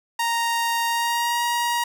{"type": "tone with pitch glide", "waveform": "sawtooth", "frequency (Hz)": [931, 949.5], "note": ["A#5", "A#5"], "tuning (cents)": [-2, 32], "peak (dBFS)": -17, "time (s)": [0.19, 1.84], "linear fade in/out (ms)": 5, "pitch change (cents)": 34, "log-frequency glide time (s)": [0.87, 1.41], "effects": []}